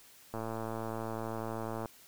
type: click train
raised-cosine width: 1 ms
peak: -24 dBFS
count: 171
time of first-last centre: 0.34-1.858 s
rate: 112 Hz
effects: white hiss -58 dBFS RMS until 2.07 s